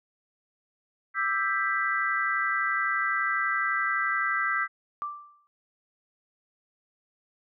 sine chord, E minor seventh, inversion third, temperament just, 1186.7 / 1318.5 / 1582.2 / 1977.8 Hz, D6 / E6 / G6 / B6, +18 / 0 / +16 / +2 cents, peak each -34 / -29 / -29 / -29 dBFS, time 1.14-4.68 s, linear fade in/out 50 ms
sine tone with exponential decay, 1174.7 Hz, D6, in tune, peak -27 dBFS, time 5.02-5.47 s, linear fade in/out 0 ms, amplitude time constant 97 ms
effects none

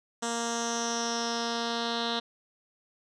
10% pulse tone with low-pass filter sweep, 233.1 Hz, A#3, in tune, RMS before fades -31 dBFS, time 0.22-2.2 s, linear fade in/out 10 ms, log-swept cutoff 7300 to 4000 Hz, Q 5.6, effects none

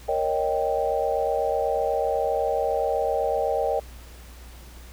sine chord, Eb dominant seventh, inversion second, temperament equal, 466.2 / 554.4 / 622.3 / 784 Hz, Bb4 / Db5 / Eb5 / G5, 0 / 0 / 0 / 0 cents, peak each -27 dBFS, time 0.08-3.8 s, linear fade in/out 10 ms, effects added 60 Hz sine -42 dBFS peak until 4.92 s + pink hiss -49 dBFS RMS until 4.92 s

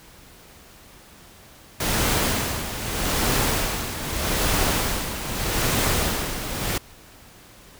pink noise with tremolo, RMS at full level -21 dBFS, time 1.8-6.78 s, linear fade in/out 5 ms, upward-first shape sine, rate 0.81 Hz, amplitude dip 65%, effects pink hiss -48 dBFS RMS until 7.79 s

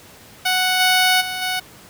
10% pulse tone with level steps, 740 Hz, F#5, in tune, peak -8 / -5 / -16 / -12 dBFS, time 0.45-1.6 s, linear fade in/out 10 ms, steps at 0.79 / 1.2 / 1.41 s, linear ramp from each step 20 ms, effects pink hiss -44 dBFS RMS until 1.89 s + high-pass 80 Hz 12 dB/octave

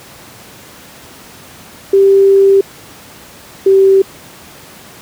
sine tone pair in turn, 392 / 387.3 Hz, G4 / G4, 0 / -21 cents, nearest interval unison, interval 21 cents, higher first, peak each -4 dBFS, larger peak neither, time 1.93-2.61 / 3.66-4.02 s, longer first, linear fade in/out 5 ms, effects pink hiss -36 dBFS RMS until 5.01 s + high-pass 100 Hz 12 dB/octave

